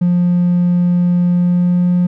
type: tone with pitch glide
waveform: triangle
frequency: 176.4 to 177.83 Hz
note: F3 to F3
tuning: +18 to +32 cents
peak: -7 dBFS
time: 0.01-2.07 s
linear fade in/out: 10 ms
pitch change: +14 cents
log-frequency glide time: 1.33-1.91 s
effects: tanh soft clip ceiling -5 dBFS